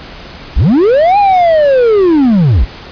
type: linear two-way sweep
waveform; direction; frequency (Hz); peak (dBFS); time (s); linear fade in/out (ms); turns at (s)
triangle; up then down; 31.91 to 830.6 to 42.92; -3; 0.56-2.65; 10; 1.18
effects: pink hiss -30 dBFS RMS until 2.91 s + resampled to 11025 Hz